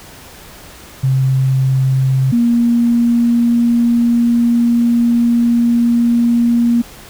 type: tone pair in turn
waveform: sine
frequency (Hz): 132.4 / 236.2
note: C3 / A#3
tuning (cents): +21 / +23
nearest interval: minor seventh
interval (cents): 1002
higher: second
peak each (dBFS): -10 / -9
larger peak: second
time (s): 1.03-2.32 / 2.32-6.82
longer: second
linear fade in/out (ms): 10
effects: pink hiss -37 dBFS RMS until 7.09 s